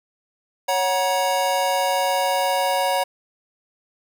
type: chord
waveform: square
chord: F# major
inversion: second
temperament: equal with one note detuned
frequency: 554.4 / 740 / 951.4 Hz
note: C#5 / F#5 / A#5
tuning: 0 / 0 / +35 cents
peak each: -24 dBFS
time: 0.68-3.04 s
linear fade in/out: 10 ms
effects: none